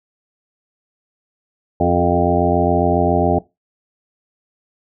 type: harmonic tone with a mistuned harmonic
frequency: 87.31 Hz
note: F2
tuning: in tune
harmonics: 1 / 2 / 3 / 4 / 5 / 7 / 8 / 9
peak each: -21 / -21 / -21 / -21 / -21 / -21 / -21 / -21 dBFS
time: 1.8-3.39 s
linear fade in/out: 5 ms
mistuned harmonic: 4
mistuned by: +33 cents
effects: noise-tail reverb RT60 0.2 s tail -19 dB re dry